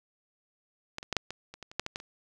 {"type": "clicks", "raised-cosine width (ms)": 0.2, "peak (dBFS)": [-18, -24, -13, -8, -20, -27, -25, -29, -11, -17, -17, -29], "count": 12, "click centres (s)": [0.984, 1.029, 1.127, 1.167, 1.306, 1.54, 1.627, 1.715, 1.796, 1.864, 1.959, 2.001], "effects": []}